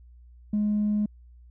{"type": "tone with tanh clipping", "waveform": "triangle", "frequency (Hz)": 209.3, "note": "G#3", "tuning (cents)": 14, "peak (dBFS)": -22, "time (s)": [0.53, 1.06], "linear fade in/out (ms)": 5, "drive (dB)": 5, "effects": ["added 60 Hz sine -48 dBFS peak until 1.5 s"]}